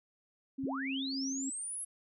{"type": "tone with tremolo", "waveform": "sine", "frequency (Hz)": 268.7, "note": "C4", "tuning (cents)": 46, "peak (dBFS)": -34, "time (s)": [0.58, 1.5], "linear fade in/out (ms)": 10, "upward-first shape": "sine", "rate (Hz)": 3.4, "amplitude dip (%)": 25}
{"type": "linear sweep", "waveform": "sine", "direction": "up", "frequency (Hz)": [51.91, 11000], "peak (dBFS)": -37, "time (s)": [0.63, 1.85], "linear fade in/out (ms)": 10}
{"effects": []}